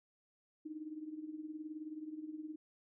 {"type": "tone with tremolo", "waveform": "sine", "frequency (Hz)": 309.3, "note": "D#4", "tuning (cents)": -10, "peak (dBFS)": -39, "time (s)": [0.65, 2.56], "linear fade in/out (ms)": 10, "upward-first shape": "triangle", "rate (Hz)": 19, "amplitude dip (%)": 80, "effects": []}